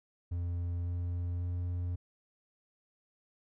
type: tone with pitch steps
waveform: triangle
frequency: 86.9 / 87.61 / 88.32 Hz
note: F2 / F2 / F2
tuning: -8 / +6 / +20 cents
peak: -30 dBFS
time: 0.31-1.96 s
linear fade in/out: 10 ms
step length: 550 ms
effects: none